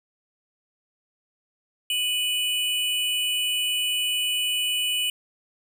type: tone pair together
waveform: square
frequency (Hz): 2489 / 2960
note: D#7 / F#7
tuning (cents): 0 / 0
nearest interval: minor third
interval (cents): 300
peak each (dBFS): -31 / -24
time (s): 1.9-5.1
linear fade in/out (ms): 2
effects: none